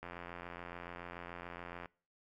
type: click train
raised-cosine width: 0.5 ms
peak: -30 dBFS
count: 160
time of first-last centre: 0.03-1.858 s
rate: 87 Hz
effects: noise-tail reverb RT60 0.4 s tail -23 dB re dry